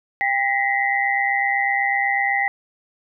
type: tone cluster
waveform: sine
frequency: 796 / 1913 / 2041 Hz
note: G5 / A#6 / C7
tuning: +26 / +44 / -44 cents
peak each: -22 dBFS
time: 0.21-2.48 s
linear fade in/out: 0 ms
effects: none